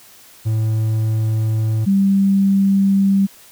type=tone pair in turn; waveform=triangle / sine; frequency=110 / 196 Hz; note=A2 / G3; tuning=0 / 0 cents; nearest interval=minor seventh; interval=1000 cents; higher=second; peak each=-13 / -11 dBFS; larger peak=second; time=0.45-1.86 / 1.86-3.27 s; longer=neither; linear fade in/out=20 ms; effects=white hiss -45 dBFS RMS until 3.51 s